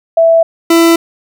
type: tone pair in turn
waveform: sine / 40% pulse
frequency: 660 / 333.4 Hz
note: E5 / E4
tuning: +2 / +20 cents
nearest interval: octave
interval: 1182 cents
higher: first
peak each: -4 dBFS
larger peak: neither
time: 0.17-0.43 / 0.7-0.96 s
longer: neither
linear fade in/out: 5 ms
effects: none